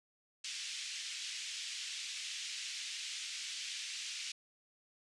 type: band-pass noise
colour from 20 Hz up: pink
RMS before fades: -43 dBFS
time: 0.44-4.32 s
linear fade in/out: 5 ms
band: 2400 to 7300 Hz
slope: 24 dB/octave
effects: resampled to 24000 Hz